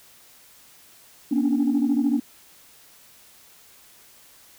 sine tone cluster, 237.5 / 278.5 / 291.7 Hz, A#3 / C#4 / D4, +33 / +8 / -12 cents, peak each -22 dBFS, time 1.31-2.2 s, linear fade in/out 10 ms, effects tanh soft clip ceiling -13 dBFS + white hiss -52 dBFS RMS until 4.58 s

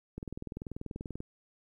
click train, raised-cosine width 3 ms, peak -26 dBFS, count 22, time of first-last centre 0.18-1.204 s, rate 20.5 Hz, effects 11-bit

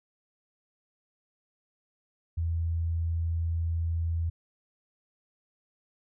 sine tone, 83.1 Hz, E2, 15 cents sharp, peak -26 dBFS, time 2.37-4.3 s, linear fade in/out 10 ms, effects none

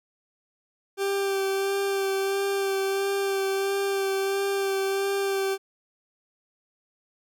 40% pulse tone with vibrato, 392 Hz, G4, in tune, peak -23 dBFS, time 0.97-5.58 s, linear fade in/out 50 ms, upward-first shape sine, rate 1.5 Hz, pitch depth 17 cents each way, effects none

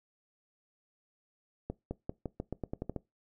accelerating click train, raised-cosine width 2 ms, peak -22 dBFS, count 11, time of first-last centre 1.7-2.963 s, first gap 210 ms, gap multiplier 0.88, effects noise-tail reverb RT60 0.2 s tail -21 dB re dry

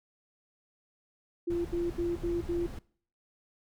sine tone bursts, 344.4 Hz, F4, 24 cents flat, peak -28 dBFS, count 5, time 1.47-2.666 s, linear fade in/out 10 ms, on 180 ms, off 74 ms
brown noise, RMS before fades -40 dBFS, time 1.5-2.79 s, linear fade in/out 5 ms
effects noise-tail reverb RT60 0.5 s tail -21 dB re dry

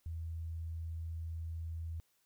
sine tone, 82 Hz, E2, 9 cents flat, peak -38 dBFS, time 0.06-2 s, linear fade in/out 0 ms, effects white hiss -75 dBFS RMS until 2.25 s

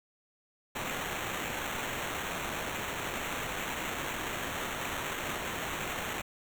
blue noise with sample-and-hold, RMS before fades -36 dBFS, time 0.75-6.22 s, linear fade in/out 10 ms, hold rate 4900 Hz, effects none

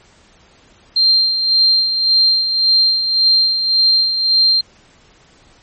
sine tone with tremolo, 4171 Hz, C8, 6 cents flat, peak -8 dBFS, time 0.96-4.61 s, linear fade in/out 5 ms, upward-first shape sine, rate 1.8 Hz, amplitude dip 55%, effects pink hiss -49 dBFS RMS until 5.62 s + MP3 32 kbps

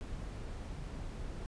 brown noise, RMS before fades -42 dBFS, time 0.01-1.46 s, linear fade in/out 0 ms, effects resampled to 22050 Hz

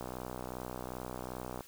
click train, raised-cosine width 1 ms, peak -26 dBFS, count 101, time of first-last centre 0.01-1.607 s, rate 62.6 Hz, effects white hiss -56 dBFS RMS until 1.67 s

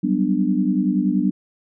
sine tone cluster, 187.1 / 197.6 / 247.4 / 296.5 Hz, F#3 / G3 / B3 / D4, +20 / +14 / +3 / +17 cents, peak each -22 dBFS, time 0.03-1.31 s, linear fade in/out 10 ms, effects none

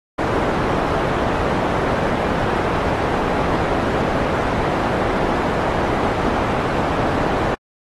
white low-pass noise, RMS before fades -20 dBFS, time 0.18-7.55 s, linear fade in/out 10 ms, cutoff 840 Hz, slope 12 dB/octave, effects AAC 32 kbps

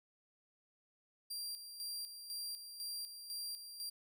sawtooth tone with tremolo, 4742 Hz, D8, 16 cents sharp, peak -38 dBFS, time 1.3-3.9 s, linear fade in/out 10 ms, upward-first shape square, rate 2 Hz, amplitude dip 60%, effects none

